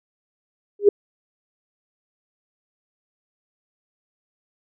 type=tone with exponential growth; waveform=sine; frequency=408.1 Hz; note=G#4; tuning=30 cents flat; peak=-4 dBFS; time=0.79-0.89 s; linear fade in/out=5 ms; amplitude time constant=21 ms; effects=none